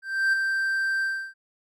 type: tone with ADSR envelope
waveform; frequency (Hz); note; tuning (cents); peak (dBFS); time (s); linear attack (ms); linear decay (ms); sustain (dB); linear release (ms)
triangle; 1568; G6; 0; -16; 0.02-1.34; 310; 9; -5; 310
effects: none